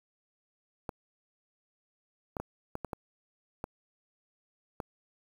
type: clicks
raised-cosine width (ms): 1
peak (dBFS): -21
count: 8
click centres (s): 0.892 / 2.368 / 2.4 / 2.754 / 2.847 / 2.932 / 3.641 / 4.802
effects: 8-bit